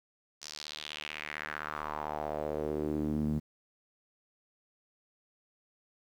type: tone with band-pass filter sweep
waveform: sawtooth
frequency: 75.7 Hz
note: D#2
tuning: 47 cents flat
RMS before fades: -36 dBFS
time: 0.41-3.4 s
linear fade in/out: 20 ms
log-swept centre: 5700 to 190 Hz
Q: 3
effects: 10-bit